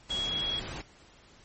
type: tone in noise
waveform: sine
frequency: 3322 Hz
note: G#7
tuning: in tune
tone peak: -29 dBFS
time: 0.1-0.6 s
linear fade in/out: 10 ms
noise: pink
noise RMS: -39 dBFS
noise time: 0.09-0.82 s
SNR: +7 dB
effects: pink hiss -57 dBFS RMS until 1.44 s + MP3 32 kbps